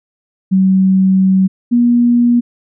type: tone pair in turn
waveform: sine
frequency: 189.7 / 240 Hz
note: F#3 / B3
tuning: +43 / -49 cents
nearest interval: major third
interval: 408 cents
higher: second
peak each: -7 dBFS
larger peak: neither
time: 0.51-1.48 / 1.71-2.41 s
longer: first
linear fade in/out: 20 ms
effects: none

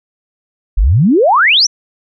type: exponential sweep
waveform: sine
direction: up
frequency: 38.89 to 6150 Hz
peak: -6 dBFS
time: 0.77-1.67 s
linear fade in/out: 10 ms
effects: none

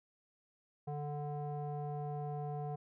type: tone with low-pass filter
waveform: square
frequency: 146.9 Hz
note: D3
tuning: 1 cent sharp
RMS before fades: -40 dBFS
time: 0.87-2.76 s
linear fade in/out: 10 ms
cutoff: 720 Hz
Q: 3.3
effects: none

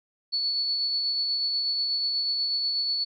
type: tone with tremolo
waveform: sine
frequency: 4432 Hz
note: C#8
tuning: 1 cent flat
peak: -23 dBFS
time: 0.32-3.05 s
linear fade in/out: 20 ms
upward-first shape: sine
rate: 8.2 Hz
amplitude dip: 25%
effects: none

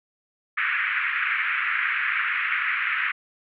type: band-pass noise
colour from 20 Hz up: white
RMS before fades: -25 dBFS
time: 0.57-3.12 s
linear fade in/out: 10 ms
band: 1300 to 2400 Hz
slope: 48 dB/octave
effects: none

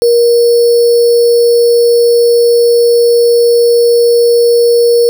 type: tone with sample-and-hold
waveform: sine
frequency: 473.5 Hz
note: A#4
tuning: 27 cents sharp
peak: -4 dBFS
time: 0.02-5.09 s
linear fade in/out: 0 ms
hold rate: 4900 Hz
effects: none

